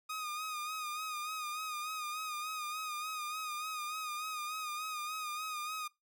sawtooth tone with vibrato, 1238 Hz, D#6, 9 cents flat, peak -34 dBFS, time 0.09-5.88 s, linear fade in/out 10 ms, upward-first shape sine, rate 3.4 Hz, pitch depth 50 cents each way, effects noise-tail reverb RT60 0.2 s tail -22 dB re dry

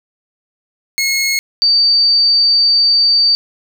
20% pulse / sine tone pair in turn, 2172 / 4614 Hz, C#7 / D8, -36 / -31 cents, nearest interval octave + minor second, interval 1305 cents, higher second, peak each -8 dBFS, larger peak neither, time 0.98-1.39 / 1.62-3.35 s, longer second, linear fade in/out 0 ms, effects none

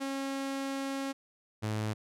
sawtooth tone pair in turn, 272.4 / 107.7 Hz, C#4 / A2, -30 / -37 cents, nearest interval octave + major third, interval 1607 cents, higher first, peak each -29 / -27 dBFS, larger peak second, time 0-1.13 / 1.62-1.94 s, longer first, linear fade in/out 20 ms, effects low-pass 11000 Hz 12 dB/octave

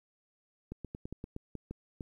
clicks, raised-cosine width 3 ms, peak -27 dBFS, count 10, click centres 0.72 / 0.847 / 0.949 / 1.055 / 1.126 / 1.241 / 1.364 / 1.553 / 1.71 / 2.008 s, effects 11-bit

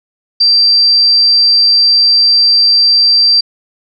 sine tone, 4699 Hz, D8, in tune, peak -5 dBFS, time 0.4-3.41 s, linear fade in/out 10 ms, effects none

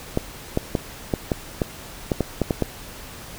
clicks, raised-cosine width 2 ms, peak -6 dBFS, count 11, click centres 0.174 / 0.574 / 0.752 / 1.138 / 1.318 / 1.618 / 2.118 / 2.207 / 2.417 / 2.508 / 2.623 s, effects pink hiss -39 dBFS RMS until 3.38 s

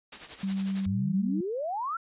white noise with tremolo, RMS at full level -39 dBFS, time 0.12-0.86 s, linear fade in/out 5 ms, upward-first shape sine, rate 11 Hz, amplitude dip 70%
sine tone, 193.5 Hz, G3, 22 cents flat, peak -27 dBFS, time 0.43-1.41 s, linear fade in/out 5 ms
sine exponential sweep, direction up, 87.9 to 1396.9 Hz, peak -29 dBFS, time 0.86-1.97 s, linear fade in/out 5 ms
effects resampled to 8000 Hz

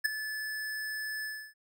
square tone with ADSR envelope, 1733 Hz, A6, 27 cents flat, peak -22 dBFS, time 0.04-1.54 s, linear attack 17 ms, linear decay 7 ms, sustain -13 dB, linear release 300 ms, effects none

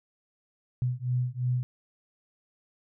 sine beating tone pair, 123.47 / 126.37 Hz, B2 / B2, 0 / +40 cents, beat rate 2.9 Hz, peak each -29 dBFS, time 0.82-1.63 s, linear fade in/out 0 ms, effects none

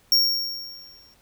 square tone with exponential decay, 5530 Hz, F8, 18 cents flat, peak -14 dBFS, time 0.12-1.14 s, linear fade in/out 2 ms, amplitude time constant 220 ms, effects pink hiss -59 dBFS RMS until 1.21 s

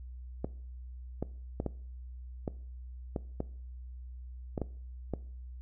clicks, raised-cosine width 2 ms, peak -19 dBFS, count 10, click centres 0.445 / 1.226 / 1.601 / 1.663 / 2.478 / 3.162 / 3.404 / 4.578 / 4.617 / 5.137 s, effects noise-tail reverb RT60 0.5 s tail -20 dB re dry + added 62 Hz sine -42 dBFS peak until 5.61 s

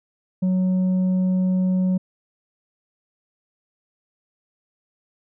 sine tone with tanh clipping, 185 Hz, F#3, in tune, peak -18 dBFS, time 0.42-1.98 s, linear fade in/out 10 ms, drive 4 dB, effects none

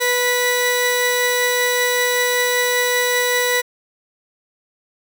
sawtooth tone pair together, 491.8 / 1962 Hz, B4 / B6, -7 / -12 cents, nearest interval 2 octaves, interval 2395 cents, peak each -15 dBFS, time 0-3.62 s, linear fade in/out 20 ms, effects none

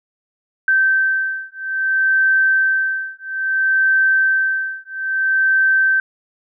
sine beating tone pair, 1552 / 1552.6 Hz, G6 / G6, -18 / -17 cents, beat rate 0.6 Hz, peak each -17 dBFS, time 0.68-6 s, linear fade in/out 2 ms, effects none

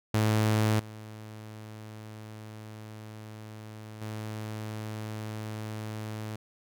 sawtooth tone with level steps, 108.2 Hz, A2, 29 cents flat, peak -19 / -38 / -31 dBFS, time 0.14-6.36 s, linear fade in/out 5 ms, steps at 0.79 / 4.01 s, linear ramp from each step 10 ms, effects none

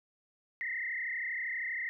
sine tone with frequency modulation, 1964 Hz, B6, 10 cents flat, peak -33 dBFS, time 0.61-1.89 s, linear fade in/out 0 ms, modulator 32.6 Hz, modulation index 3.9, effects none

